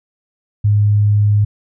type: tone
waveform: sine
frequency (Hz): 103.83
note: G#2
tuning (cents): 0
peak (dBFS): -9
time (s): 0.64-1.45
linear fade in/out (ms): 10
effects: none